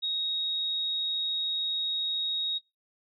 sine tone, 3767 Hz, A#7, 17 cents sharp, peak -27 dBFS, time 0.02-2.59 s, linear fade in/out 20 ms, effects noise-tail reverb RT60 0.2 s tail -20 dB re dry

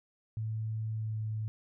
sine tone with pitch glide, 110 to 108.8 Hz, A2 to A2, 0 to -19 cents, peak -32 dBFS, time 0.37-1.48 s, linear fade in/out 0 ms, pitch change -19 cents, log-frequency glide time 0.94-1.19 s, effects none

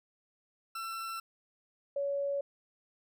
40% pulse / sine tone pair in turn, 1344 / 562.5 Hz, E6 / C#5, +33 / +25 cents, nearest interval octave + minor third, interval 1508 cents, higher first, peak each -36 / -30 dBFS, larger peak second, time 0.75-1.2 / 1.96-2.41 s, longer neither, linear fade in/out 5 ms, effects none

